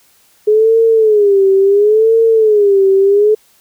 sine tone with vibrato, 419 Hz, G#4, 15 cents sharp, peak -6 dBFS, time 0.47-3.35 s, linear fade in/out 10 ms, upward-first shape sine, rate 0.72 Hz, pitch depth 140 cents each way, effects white hiss -51 dBFS RMS until 3.6 s

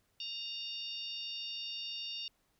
harmonic tone with a mistuned harmonic, 916 Hz, A#5, 31 cents flat, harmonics 3 / 4 / 5 / 6, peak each -42 / -44 / -46 / -48 dBFS, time 0.2-2.28 s, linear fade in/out 2 ms, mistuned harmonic 3, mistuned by +39 cents, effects pink hiss -75 dBFS RMS until 2.59 s

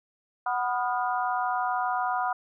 harmonic tone with a mistuned harmonic, 246.9 Hz, B3, in tune, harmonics 3 / 4 / 5 / 6, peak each -28 / -30 / -32 / -34 dBFS, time 0.46-2.33 s, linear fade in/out 5 ms, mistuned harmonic 6, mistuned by -70 cents, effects none

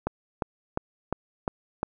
click train, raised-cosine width 1 ms, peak -12 dBFS, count 6, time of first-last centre 0.07-1.831 s, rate 2.84 Hz, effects none

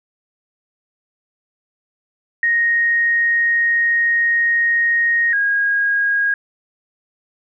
sine tone pair in turn, 1867 / 1636.6 Hz, A#6 / G#6, +2 / -26 cents, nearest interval major second, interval 228 cents, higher first, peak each -13 / -14 dBFS, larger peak first, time 2.43-5.33 / 5.33-6.34 s, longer first, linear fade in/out 2 ms, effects none

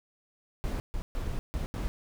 brown noise bursts at uneven times, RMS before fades -32 dBFS, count 5, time 0.64-0.8 / 0.94-1.02 / 1.15-1.39 / 1.54-1.66 / 1.74-1.88 s, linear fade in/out 0 ms, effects none

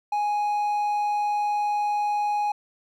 triangle tone, 830.6 Hz, G#5, in tune, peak -20 dBFS, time 0.12-2.52 s, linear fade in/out 5 ms, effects none

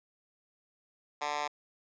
10% pulse tone with high-pass filter, 147.5 Hz, D3, 8 cents sharp, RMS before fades -34 dBFS, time 1.21-1.48 s, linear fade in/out 10 ms, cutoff 910 Hz, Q 1.7, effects resampled to 16000 Hz

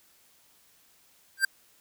square tone with exponential growth, 1574 Hz, G6, 7 cents sharp, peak -17 dBFS, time 1.37-1.45 s, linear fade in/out 5 ms, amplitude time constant 16 ms, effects white hiss -62 dBFS RMS until 1.8 s

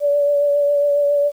sine tone with vibrato, 576 Hz, D5, 34 cents flat, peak -13 dBFS, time 0-1.32 s, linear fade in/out 50 ms, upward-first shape triangle, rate 7.3 Hz, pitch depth 23 cents each way, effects 8-bit

